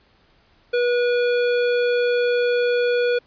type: tone with hard clipping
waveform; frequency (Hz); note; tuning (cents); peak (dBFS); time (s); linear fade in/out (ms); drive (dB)
sine; 485.7; B4; -29; -19; 0.73-3.19; 10; 18
effects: pink hiss -58 dBFS RMS until 3.26 s + resampled to 11025 Hz